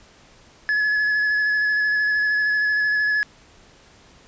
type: tone with vibrato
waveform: triangle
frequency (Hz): 1702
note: G#6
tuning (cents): +42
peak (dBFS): -16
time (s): 0.69-3.23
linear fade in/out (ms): 0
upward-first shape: square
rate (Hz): 13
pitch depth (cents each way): 12
effects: pink hiss -51 dBFS RMS until 4.27 s + resampled to 16000 Hz